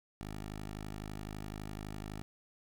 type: tone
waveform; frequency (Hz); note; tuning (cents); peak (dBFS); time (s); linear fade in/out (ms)
10% pulse; 51.91; G#1; 0; -33; 0.21-2.22; 0
effects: none